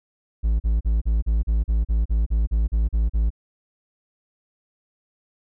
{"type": "tone bursts", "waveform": "triangle", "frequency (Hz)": 55, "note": "A1", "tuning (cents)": 0, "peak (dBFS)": -15, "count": 14, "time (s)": [0.43, 3.304], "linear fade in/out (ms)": 20, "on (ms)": 170, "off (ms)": 38, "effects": []}